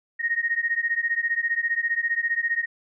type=beating tone pair; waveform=sine; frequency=1857 / 1872 Hz; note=A#6 / A#6; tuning=-7 / +7 cents; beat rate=15 Hz; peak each=-25 dBFS; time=0.19-2.66 s; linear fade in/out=20 ms; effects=none